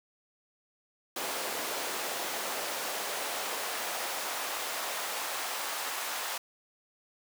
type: noise with high-pass filter sweep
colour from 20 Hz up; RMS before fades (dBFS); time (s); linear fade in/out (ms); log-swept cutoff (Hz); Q
pink; -35; 1.16-6.38; 5; 470 to 850; 1.1
effects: none